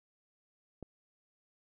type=click; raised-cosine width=2 ms; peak=-30 dBFS; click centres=0.827 s; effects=none